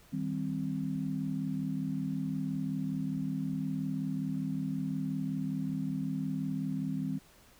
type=chord; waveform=sine; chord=C minor; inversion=first; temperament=just; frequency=156.98 / 196.22 / 261.6 Hz; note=Eb3 / G3 / C4; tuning=+16 / +2 / 0 cents; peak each=-36 / -36 / -35 dBFS; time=0.12-7.19 s; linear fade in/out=20 ms; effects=pink hiss -60 dBFS RMS until 7.59 s